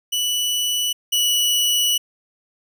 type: tone pair in turn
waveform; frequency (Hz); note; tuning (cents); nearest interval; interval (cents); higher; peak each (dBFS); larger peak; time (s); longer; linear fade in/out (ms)
sawtooth; 2960 / 2944; F#7 / F#7; 0 / -9; unison; 9; first; -16 / -13; second; 0.12-0.93 / 1.12-1.98; second; 10
effects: none